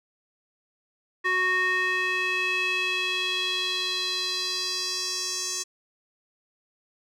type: tone with band-pass filter sweep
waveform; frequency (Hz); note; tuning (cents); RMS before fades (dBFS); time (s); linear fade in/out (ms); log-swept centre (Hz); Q
square; 369; F#4; -5; -27; 1.24-5.64; 20; 1700 to 6400; 3.6
effects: none